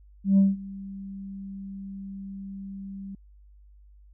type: tone with ADSR envelope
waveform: sine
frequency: 195.4 Hz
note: G3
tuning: 5 cents flat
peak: -12 dBFS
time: 0.24-3.15 s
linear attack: 140 ms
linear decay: 180 ms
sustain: -23 dB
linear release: 3 ms
effects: tanh soft clip ceiling -13 dBFS + added 50 Hz sine -50 dBFS peak until 4.13 s